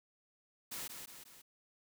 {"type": "noise with echo", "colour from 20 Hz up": "white", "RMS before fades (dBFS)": -43, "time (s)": [0.71, 0.88], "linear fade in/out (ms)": 10, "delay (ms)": 180, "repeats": 3, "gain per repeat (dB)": -5, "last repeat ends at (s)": 1.42, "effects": []}